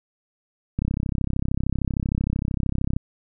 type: click train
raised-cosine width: 5 ms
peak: -11 dBFS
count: 73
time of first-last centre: 0.79-2.965 s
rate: 33.1 Hz
effects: none